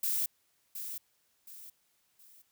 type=noise with echo; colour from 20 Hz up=violet; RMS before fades=-31 dBFS; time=0.03-0.26 s; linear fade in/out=5 ms; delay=720 ms; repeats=3; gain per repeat=-9 dB; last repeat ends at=2.42 s; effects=white hiss -73 dBFS RMS until 2.51 s